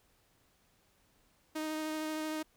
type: tone with vibrato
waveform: sawtooth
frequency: 311.1 Hz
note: D#4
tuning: in tune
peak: -31 dBFS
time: 1.55-2.43 s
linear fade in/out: 10 ms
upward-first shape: triangle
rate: 13 Hz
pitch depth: 14 cents each way
effects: pink hiss -70 dBFS RMS until 2.56 s